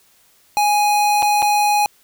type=tone with dropouts; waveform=square; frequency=830.6 Hz; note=G#5; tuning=in tune; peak=-14 dBFS; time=0.57-1.86 s; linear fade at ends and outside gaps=0 ms; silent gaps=1.223-1.228 / 1.421-1.426 s; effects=white hiss -55 dBFS RMS until 2.03 s